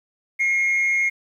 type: tone with amplitude modulation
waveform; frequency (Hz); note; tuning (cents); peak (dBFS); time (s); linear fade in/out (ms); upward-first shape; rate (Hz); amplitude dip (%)
sine; 2151; C7; +47; -13; 0.39-1.1; 20; sine; 210; 50
effects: tanh soft clip ceiling -15 dBFS + 9-bit